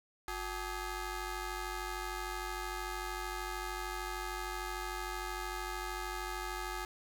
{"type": "ring-modulated tone", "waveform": "15% pulse", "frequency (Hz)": 407.4, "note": "G#4", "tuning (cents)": -33, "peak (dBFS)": -28, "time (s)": [0.28, 6.85], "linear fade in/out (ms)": 2, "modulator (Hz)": 454, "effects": []}